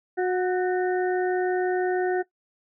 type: harmonic tone with a mistuned harmonic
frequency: 365.2 Hz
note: F#4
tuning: 23 cents flat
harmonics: 1 / 2 / 4 / 5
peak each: -22 / -28 / -34 / -36 dBFS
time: 0.17-2.23 s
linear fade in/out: 20 ms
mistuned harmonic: 4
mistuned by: +34 cents
effects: noise-tail reverb RT60 0.1 s tail -18 dB re dry